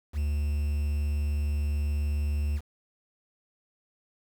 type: tone with quantisation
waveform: triangle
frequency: 73.42 Hz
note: D2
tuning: in tune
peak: -23 dBFS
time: 0.13-2.61 s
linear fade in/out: 50 ms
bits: 8
effects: none